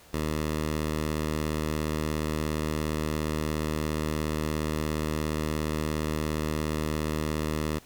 10% pulse tone, 77.1 Hz, D#2, 15 cents flat, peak -19 dBFS, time 0.13-7.79 s, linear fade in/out 10 ms, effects pink hiss -54 dBFS RMS until 7.85 s

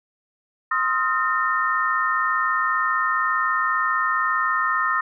sine tone cluster, 1046 / 1261 / 1381 / 1819 Hz, C6 / D#6 / F6 / A#6, -1 / +23 / -20 / -43 cents, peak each -26 / -22 / -28 / -24 dBFS, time 0.71-5.01 s, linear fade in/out 5 ms, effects none

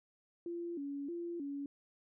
sine tone with vibrato, 311.1 Hz, D#4, in tune, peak -38 dBFS, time 0.46-1.66 s, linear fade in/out 2 ms, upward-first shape square, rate 1.6 Hz, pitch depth 170 cents each way, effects none

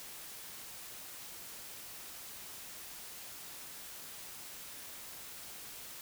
silence, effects white hiss -48 dBFS RMS until 6.01 s

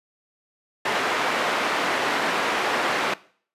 white band-pass noise, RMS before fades -24 dBFS, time 0.85-3.14 s, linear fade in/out 5 ms, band 290 to 1800 Hz, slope 12 dB/octave, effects noise-tail reverb RT60 0.5 s tail -20 dB re dry + resampled to 32000 Hz

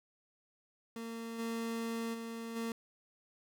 30% pulse tone with level steps, 228.8 Hz, A#3, 32 cents flat, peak -38 / -33 / -38 / -33 dBFS, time 0.96-2.72 s, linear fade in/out 2 ms, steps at 1.38 / 2.13 / 2.55 s, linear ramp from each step 20 ms, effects none

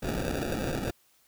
blue noise with sample-and-hold, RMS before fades -31 dBFS, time 0.02-0.91 s, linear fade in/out 10 ms, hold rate 1050 Hz, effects white hiss -65 dBFS RMS until 1.27 s

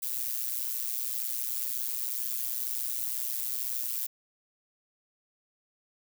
violet noise with amplitude modulation, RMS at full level -29 dBFS, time 0.02-4.07 s, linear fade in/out 10 ms, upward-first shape sine, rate 122 Hz, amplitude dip 85%, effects none

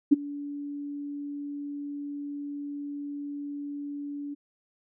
sine tone with ADSR envelope, 287.4 Hz, D4, 37 cents flat, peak -11 dBFS, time 0.11-4.35 s, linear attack 18 ms, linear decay 19 ms, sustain -22 dB, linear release 19 ms, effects none

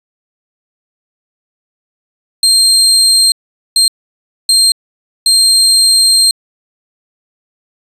30% pulse tone bursts at uneven times, 4186 Hz, C8, in tune, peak -3 dBFS, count 4, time 2.43-3.32 / 3.76-3.88 / 4.49-4.72 / 5.26-6.31 s, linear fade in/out 2 ms, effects resampled to 32000 Hz

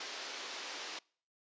white band-pass noise, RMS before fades -44 dBFS, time 0-0.99 s, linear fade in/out 5 ms, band 300 to 5500 Hz, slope 24 dB/octave, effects noise-tail reverb RT60 0.5 s tail -26 dB re dry + resampled to 16000 Hz

